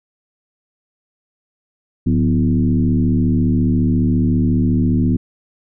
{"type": "tone with frequency modulation", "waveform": "sine", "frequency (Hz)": 174.1, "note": "F3", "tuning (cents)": -5, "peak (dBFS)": -12, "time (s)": [2.06, 5.17], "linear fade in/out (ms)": 10, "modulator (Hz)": 74.5, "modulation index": 1.5, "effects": []}